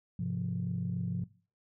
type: chord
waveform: sine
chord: F minor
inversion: first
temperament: equal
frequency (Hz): 103.83 / 130.81 / 174.61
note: Ab2 / C3 / F3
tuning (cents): 0 / 0 / 0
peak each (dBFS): -37 / -36 / -33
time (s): 0.19-1.24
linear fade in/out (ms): 5
effects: noise-tail reverb RT60 0.4 s tail -20 dB re dry + tanh soft clip ceiling -24 dBFS